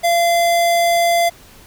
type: tone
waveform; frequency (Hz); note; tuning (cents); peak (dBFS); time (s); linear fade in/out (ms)
square; 686; F5; -31; -13; 0.03-1.3; 20
effects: pink hiss -44 dBFS RMS until 1.66 s